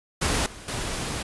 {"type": "noise with level steps", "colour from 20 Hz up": "pink", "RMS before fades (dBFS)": [-24, -42, -30], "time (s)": [0.21, 1.23], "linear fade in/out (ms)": 10, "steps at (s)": [0.46, 0.68], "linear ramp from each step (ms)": 2, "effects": ["resampled to 24000 Hz"]}